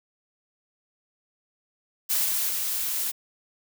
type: noise with level steps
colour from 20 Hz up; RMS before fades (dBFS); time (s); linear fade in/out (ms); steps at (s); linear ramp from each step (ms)
blue; -24 / -26 / -28; 2.09-3.12; 20; 2.25 / 2.49; 2
effects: none